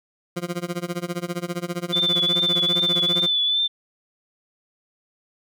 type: tone with tremolo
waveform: 20% pulse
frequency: 174.7 Hz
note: F3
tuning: 1 cent sharp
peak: -18 dBFS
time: 0.36-3.27 s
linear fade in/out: 10 ms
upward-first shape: sine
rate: 15 Hz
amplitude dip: 95%
type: tone with vibrato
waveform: sine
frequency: 3500 Hz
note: A7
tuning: 10 cents flat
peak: -18 dBFS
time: 1.92-3.68 s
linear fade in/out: 20 ms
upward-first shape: triangle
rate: 2.5 Hz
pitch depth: 43 cents each way
effects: none